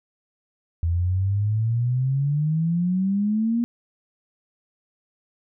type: exponential sweep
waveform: sine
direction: up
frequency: 82.41 to 239.6 Hz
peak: -19 dBFS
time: 0.83-3.64 s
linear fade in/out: 0 ms
effects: none